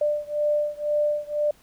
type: beating tone pair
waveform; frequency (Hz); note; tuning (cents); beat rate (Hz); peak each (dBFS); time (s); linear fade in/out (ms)
sine; 593 / 595; D5 / D5; +17 / +22; 2; -24 / -25; 0.01-1.51; 5
effects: pink hiss -57 dBFS RMS until 1.62 s